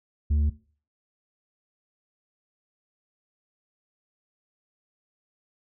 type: tone with tanh clipping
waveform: sine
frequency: 74.3 Hz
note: D2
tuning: 21 cents sharp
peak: -21 dBFS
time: 0.3-0.5 s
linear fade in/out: 10 ms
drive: 5 dB
effects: noise-tail reverb RT60 0.4 s tail -17 dB re dry